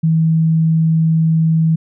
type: tone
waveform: sine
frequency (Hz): 161.3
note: E3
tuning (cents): -37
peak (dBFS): -10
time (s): 0.03-1.76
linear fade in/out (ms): 10
effects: none

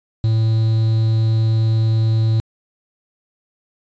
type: tone with quantisation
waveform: triangle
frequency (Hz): 111.3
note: A2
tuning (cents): +20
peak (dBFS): -11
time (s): 0.24-2.4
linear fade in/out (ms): 0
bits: 6
effects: resampled to 16000 Hz

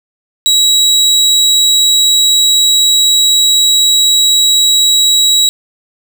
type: tone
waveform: 30% pulse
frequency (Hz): 3872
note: B7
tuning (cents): -35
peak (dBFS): -4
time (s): 0.46-5.49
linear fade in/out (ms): 0
effects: none

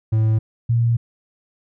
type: tone pair in turn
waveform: triangle / sine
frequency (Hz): 110 / 117.22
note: A2 / A#2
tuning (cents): 0 / +10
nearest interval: minor second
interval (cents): 110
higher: second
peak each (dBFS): -12 / -14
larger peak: first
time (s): 0.12-0.39 / 0.69-0.97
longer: second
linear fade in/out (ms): 10
effects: none

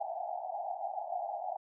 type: band-pass noise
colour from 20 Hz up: pink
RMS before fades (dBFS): -38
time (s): 0-1.57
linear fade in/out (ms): 10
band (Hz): 660 to 810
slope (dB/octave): 96
effects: none

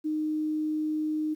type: tone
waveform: sine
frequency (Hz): 308.1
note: D#4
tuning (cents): -17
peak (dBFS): -26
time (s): 0.04-1.35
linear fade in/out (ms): 20
effects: 10-bit

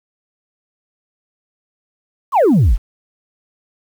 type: exponential sweep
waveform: sine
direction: down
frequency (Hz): 1201 to 35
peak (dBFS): -6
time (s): 2.32-2.78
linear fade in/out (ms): 50
effects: tanh soft clip ceiling -7 dBFS + 7-bit

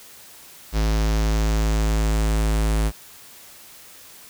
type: tone with low-pass filter sweep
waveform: square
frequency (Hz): 53.8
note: A1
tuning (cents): -38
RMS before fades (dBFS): -20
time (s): 0.72-2.92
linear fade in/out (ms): 50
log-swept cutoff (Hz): 5500 to 10000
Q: 2
effects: white hiss -45 dBFS RMS until 4.29 s

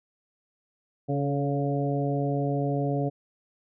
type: harmonic tone with a mistuned harmonic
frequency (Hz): 140.8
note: C#3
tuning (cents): +27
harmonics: 1 / 2 / 3 / 4 / 5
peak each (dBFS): -27 / -30 / -32 / -33 / -34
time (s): 1.08-3.1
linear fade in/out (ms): 20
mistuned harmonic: 3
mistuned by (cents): +29
effects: none

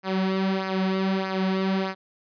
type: tone with flanger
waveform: sawtooth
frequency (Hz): 190.4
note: F#3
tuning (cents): +50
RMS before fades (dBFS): -25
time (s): 0.03-1.95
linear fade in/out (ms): 50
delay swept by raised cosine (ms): 0.27 to 4.07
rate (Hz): 1.6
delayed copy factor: -0.65
effects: resampled to 11025 Hz

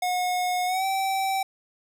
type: tone with pitch glide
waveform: square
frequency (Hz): 725 to 772.6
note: F#5 to G5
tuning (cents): -35 to -25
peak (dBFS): -24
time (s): 0.02-1.43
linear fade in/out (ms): 5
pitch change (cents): +110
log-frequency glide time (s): 0.66-0.85
effects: none

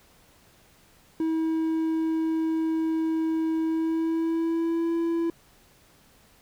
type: tone with pitch glide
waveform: triangle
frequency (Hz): 321.7 to 334.2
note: E4 to E4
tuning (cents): -42 to +24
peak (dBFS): -21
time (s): 1.2-5.3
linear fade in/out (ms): 2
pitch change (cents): +66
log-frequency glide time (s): 3.63-4.94
effects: pink hiss -58 dBFS RMS until 6.41 s

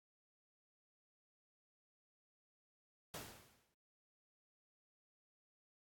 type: noise with exponential decay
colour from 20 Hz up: pink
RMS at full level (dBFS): -45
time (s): 3.14-3.74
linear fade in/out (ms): 1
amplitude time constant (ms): 130
effects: high-pass 60 Hz 12 dB/octave + AAC 64 kbps

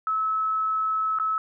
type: tone with dropouts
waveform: sine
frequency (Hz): 1297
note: E6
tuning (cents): -28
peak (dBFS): -22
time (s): 0.07-1.38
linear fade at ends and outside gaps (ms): 1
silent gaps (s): 1.187-1.198
effects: none

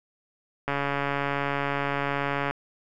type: click train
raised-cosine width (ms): 0.5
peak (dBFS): -12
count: 259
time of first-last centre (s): 0.68-2.51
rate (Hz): 141
effects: none

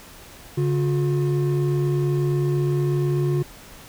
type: tone pair together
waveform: triangle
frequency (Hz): 142.2 / 358.3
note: C#3 / F4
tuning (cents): +45 / +44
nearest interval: octave + major third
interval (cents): 1599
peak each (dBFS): -18 / -22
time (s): 0.57-3.43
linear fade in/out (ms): 10
effects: pink hiss -44 dBFS RMS until 3.88 s

